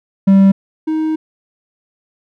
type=tone pair in turn; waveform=triangle; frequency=194.7 / 314.2 Hz; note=G3 / D#4; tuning=-12 / +17 cents; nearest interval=minor sixth; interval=829 cents; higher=second; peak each=-3 / -12 dBFS; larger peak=first; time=0.27-0.52 / 0.87-1.16 s; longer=second; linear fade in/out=10 ms; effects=none